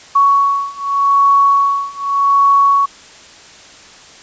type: beating tone pair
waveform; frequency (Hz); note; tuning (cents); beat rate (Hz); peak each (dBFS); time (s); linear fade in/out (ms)
sine; 1116 / 1116.84; C#6 / C#6; +11 / +13; 0.84; -13 / -12; 0.15-2.86; 10
effects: white hiss -39 dBFS RMS until 4.22 s + resampled to 16000 Hz